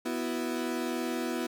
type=chord; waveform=35% pulse; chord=B suspended fourth; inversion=none; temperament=equal; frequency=246.9 / 329.6 / 370 Hz; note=B3 / E4 / F#4; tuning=0 / 0 / 0 cents; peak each=-32 / -33 / -35 dBFS; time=0.05-1.47 s; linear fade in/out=10 ms; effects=none